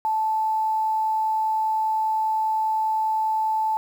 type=tone with quantisation; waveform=sine; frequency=875 Hz; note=A5; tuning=10 cents flat; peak=-20 dBFS; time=0.05-3.77 s; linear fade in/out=0 ms; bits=8; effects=none